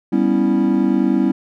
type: chord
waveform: triangle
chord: C# half-diminished seventh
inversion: second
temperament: equal with one note detuned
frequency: 196 / 246.9 / 277.2 / 327 Hz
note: G3 / B3 / C#4 / E4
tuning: 0 / 0 / 0 / -14 cents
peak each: -17 dBFS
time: 0.12-1.32 s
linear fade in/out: 10 ms
effects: none